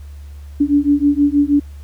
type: beating tone pair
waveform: sine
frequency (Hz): 285 / 291.3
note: C#4 / D4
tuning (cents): +48 / -14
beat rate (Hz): 6.3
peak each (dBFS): -14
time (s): 0.6-1.6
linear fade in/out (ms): 10
effects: added 72 Hz sine -31 dBFS peak until 1.83 s + pink hiss -52 dBFS RMS until 1.83 s